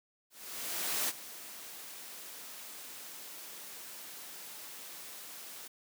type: noise with ADSR envelope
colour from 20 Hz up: white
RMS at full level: -32 dBFS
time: 0.3-5.68 s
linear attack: 780 ms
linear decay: 40 ms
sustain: -15 dB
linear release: 9 ms
effects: high-pass 200 Hz 12 dB/octave